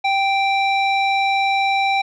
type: tone with low-pass filter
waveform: square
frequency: 784 Hz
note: G5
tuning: in tune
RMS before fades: -18 dBFS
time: 0.04-2.02 s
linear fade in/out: 10 ms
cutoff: 3200 Hz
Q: 5.4
effects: none